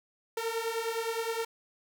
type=beating tone pair; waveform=sawtooth; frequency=450.9 / 460.6 Hz; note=A4 / A#4; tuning=+42 / -21 cents; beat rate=9.7 Hz; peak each=-30 dBFS; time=0.37-1.45 s; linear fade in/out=5 ms; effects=none